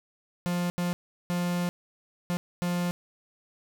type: tone bursts at uneven times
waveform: 45% pulse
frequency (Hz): 175.9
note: F3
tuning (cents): +13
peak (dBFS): -26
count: 5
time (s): 0.46-0.7 / 0.78-0.93 / 1.3-1.69 / 2.3-2.37 / 2.62-2.91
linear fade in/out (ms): 0
effects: 10-bit